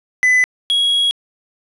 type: tone pair in turn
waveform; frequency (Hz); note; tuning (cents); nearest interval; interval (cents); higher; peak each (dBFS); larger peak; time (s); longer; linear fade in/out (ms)
triangle; 2005 / 3315; B6 / G#7; +26 / -4; major sixth; 870; second; -8 / -11; first; 0.23-0.44 / 0.7-1.11; second; 0
effects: resampled to 24000 Hz + 7-bit